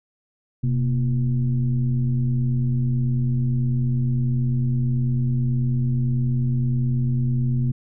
sine tone with frequency modulation, 128.2 Hz, C3, 35 cents flat, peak -18 dBFS, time 0.63-7.72 s, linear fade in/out 10 ms, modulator 109 Hz, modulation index 0.68, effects none

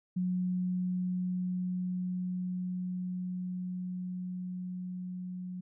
sine tone with level ramp, 181.8 Hz, F#3, 30 cents flat, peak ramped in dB -28 to -37 dBFS, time 0.16-5.61 s, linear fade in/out 10 ms, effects none

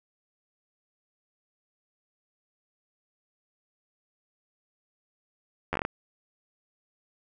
slowing click train, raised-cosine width 0.5 ms, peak -13 dBFS, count 7, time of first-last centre 5.73-5.851 s, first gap 11 ms, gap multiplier 1.24, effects none

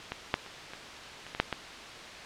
clicks, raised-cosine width 0.3 ms, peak -17 / -8 / -28 / -24 / -27 / -20 / -6 / -14 dBFS, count 8, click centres 0.12 / 0.341 / 0.463 / 0.735 / 1.266 / 1.349 / 1.4 / 1.527 s, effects white hiss -43 dBFS RMS until 2.25 s + low-pass 4000 Hz 12 dB/octave

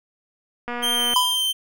click train, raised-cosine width 0.5 ms, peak -15 dBFS, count 111, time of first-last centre 0.68-1.136 s, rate 241 Hz
45% pulse tone with vibrato, 3136 Hz, G7, in tune, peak -20 dBFS, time 0.82-1.53 s, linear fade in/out 20 ms, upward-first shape sine, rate 2.7 Hz, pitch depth 15 cents each way
square tone with exponential decay, 998 Hz, B5, 18 cents sharp, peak -15 dBFS, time 1.16-1.5 s, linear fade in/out 2 ms, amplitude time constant 73 ms
effects none

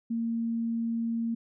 sine tone, 230 Hz, A#3, 23 cents flat, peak -27 dBFS, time 0.1-1.35 s, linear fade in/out 10 ms, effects none

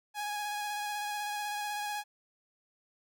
sawtooth tone with vibrato, 830.6 Hz, G#5, in tune, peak -30 dBFS, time 0.14-2.04 s, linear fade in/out 50 ms, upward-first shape square, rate 16 Hz, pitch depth 14 cents each way, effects none

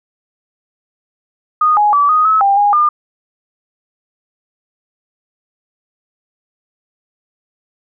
sine tone with pitch steps, 1235 / 834 / 1152 / 1245 / 1292 / 795 / 820 / 1206 Hz, D#6 / G#5 / D6 / D#6 / E6 / G5 / G#5 / D6, -13 / +7 / -34 / +1 / -35 / +24 / -22 / +46 cents, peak -8 dBFS, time 1.61-2.89 s, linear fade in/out 5 ms, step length 160 ms, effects none

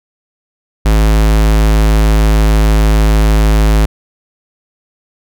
square tone, 53.3 Hz, G#1, 46 cents sharp, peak -7 dBFS, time 0.85-3.86 s, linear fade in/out 10 ms, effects none

